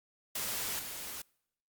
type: noise with level steps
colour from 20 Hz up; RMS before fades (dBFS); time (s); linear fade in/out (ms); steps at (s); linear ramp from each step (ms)
white; -36 / -42; 0.35-1.22; 5; 0.79; 2
effects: noise-tail reverb RT60 0.7 s tail -24 dB re dry + Opus 48 kbps